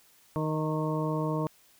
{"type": "harmonic tone with a mistuned harmonic", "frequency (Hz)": 155.56, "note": "D#3", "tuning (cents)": 0, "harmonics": [1, 2, 3, 4, 6, 7], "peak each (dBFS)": [-30, -33, -35, -36, -38, -38], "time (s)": [0.36, 1.47], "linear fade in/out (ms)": 0, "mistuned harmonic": 6, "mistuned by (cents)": -22, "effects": ["white hiss -61 dBFS RMS until 1.79 s"]}